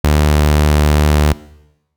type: tone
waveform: sawtooth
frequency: 74.8 Hz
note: D2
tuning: 32 cents sharp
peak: -5 dBFS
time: 0.04-1.33 s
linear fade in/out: 5 ms
effects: noise-tail reverb RT60 0.9 s tail -20 dB re dry